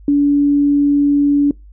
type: tone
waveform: sine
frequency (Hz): 286.7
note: D4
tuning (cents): -42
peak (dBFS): -9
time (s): 0.08-1.51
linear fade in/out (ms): 2
effects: noise-tail reverb RT60 0.2 s tail -23 dB re dry + added 50 Hz sine -37 dBFS peak until 1.72 s